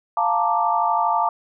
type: chord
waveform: sine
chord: Bb major seventh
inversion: second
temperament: equal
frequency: 698.5 / 880 / 932.3 / 1174.7 Hz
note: F5 / A5 / Bb5 / D6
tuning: 0 / 0 / 0 / 0 cents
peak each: -23 / -21 / -24 / -23 dBFS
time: 0.17-1.29 s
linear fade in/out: 2 ms
effects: none